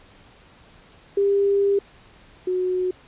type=tone pair in turn; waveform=sine; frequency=399.4 / 366.6 Hz; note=G4 / F#4; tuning=+32 / -16 cents; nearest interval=minor second; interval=148 cents; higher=first; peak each=-16 / -20 dBFS; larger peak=first; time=1.17-1.79 / 2.47-2.91 s; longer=first; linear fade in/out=5 ms; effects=pink hiss -51 dBFS RMS until 3.07 s + resampled to 8000 Hz